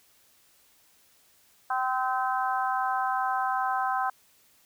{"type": "harmonic tone", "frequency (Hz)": 257.5, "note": "C4", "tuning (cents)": -28, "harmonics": [3, 4, 5, 6], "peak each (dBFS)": [-28, -30, -32, -34], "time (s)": [1.7, 4.1], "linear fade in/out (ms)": 5, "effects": ["white hiss -62 dBFS RMS until 4.65 s"]}